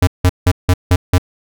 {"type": "tone bursts", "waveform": "square", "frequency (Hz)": 90.3, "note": "F#2", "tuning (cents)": -42, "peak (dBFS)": -8, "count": 6, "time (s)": [0.02, 1.182], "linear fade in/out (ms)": 5, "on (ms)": 52, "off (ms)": 170, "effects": []}